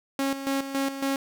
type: tone with tremolo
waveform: sawtooth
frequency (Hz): 273.2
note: C#4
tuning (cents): -25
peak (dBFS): -20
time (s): 0.19-1.16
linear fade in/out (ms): 2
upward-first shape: square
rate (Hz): 3.6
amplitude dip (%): 65
effects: 9-bit